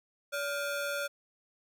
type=ring-modulated tone; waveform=40% pulse; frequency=987.8 Hz; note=B5; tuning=in tune; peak=-28 dBFS; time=0.32-1.08 s; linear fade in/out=20 ms; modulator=416 Hz; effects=none